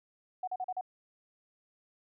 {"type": "tone bursts", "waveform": "sine", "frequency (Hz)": 740, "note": "F#5", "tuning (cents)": 0, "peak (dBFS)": -32, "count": 5, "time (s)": [0.43, 0.811], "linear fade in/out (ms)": 5, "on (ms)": 45, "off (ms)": 39, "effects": []}